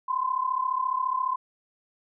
sine tone pair together, 1013.5 / 1048 Hz, B5 / C6, +45 / +2 cents, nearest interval minor second, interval 57 cents, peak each -27 dBFS, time 0.08-1.36 s, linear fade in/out 10 ms, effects none

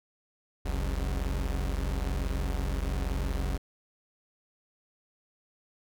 40% pulse tone pair together, 45.93 / 67 Hz, F#1 / C2, -12 / +42 cents, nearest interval perfect fifth, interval 654 cents, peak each -29 / -32 dBFS, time 0.65-3.58 s, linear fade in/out 10 ms, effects none

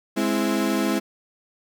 35% pulse chord, Ab augmented, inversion none, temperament equal, 207.7 / 261.6 / 329.6 Hz, Ab3 / C4 / E4, 0 / 0 / 0 cents, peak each -23 / -24 / -23 dBFS, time 0.16-1 s, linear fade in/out 20 ms, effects none

